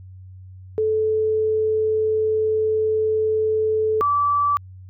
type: tone pair in turn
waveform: sine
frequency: 435.1 / 1157.6 Hz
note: A4 / D6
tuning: -19 / -25 cents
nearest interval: octave + perfect fourth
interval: 1694 cents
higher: second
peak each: -17 / -16 dBFS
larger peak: second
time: 0.78-4.01 / 4.01-4.57 s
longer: first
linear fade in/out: 0 ms
effects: added 93 Hz sine -38 dBFS peak until 4.89 s